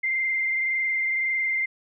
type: tone with frequency modulation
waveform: sine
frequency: 2093 Hz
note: C7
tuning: in tune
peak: -22 dBFS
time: 0.03-1.66 s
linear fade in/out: 10 ms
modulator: 21.8 Hz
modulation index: 1.3
effects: none